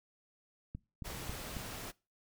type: click train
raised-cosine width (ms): 5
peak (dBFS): -29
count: 4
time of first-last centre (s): 0.75-1.567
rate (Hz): 3.67
type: noise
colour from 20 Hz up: pink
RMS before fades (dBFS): -44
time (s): 1.04-1.92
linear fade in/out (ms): 20
effects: noise-tail reverb RT60 0.3 s tail -23 dB re dry